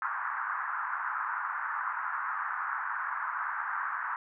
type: band-pass noise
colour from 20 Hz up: white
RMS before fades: -34 dBFS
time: 0.02-4.16 s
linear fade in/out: 2 ms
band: 940 to 1600 Hz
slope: 48 dB/octave
effects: none